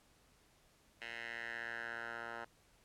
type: tone with band-pass filter sweep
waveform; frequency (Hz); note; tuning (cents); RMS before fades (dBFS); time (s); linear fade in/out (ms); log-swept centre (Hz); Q
10% pulse; 116.54; A#2; 0; -45; 1.01-2.45; 10; 2300 to 1200; 3.9
effects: pink hiss -69 dBFS RMS until 2.84 s + low-pass 12000 Hz 12 dB/octave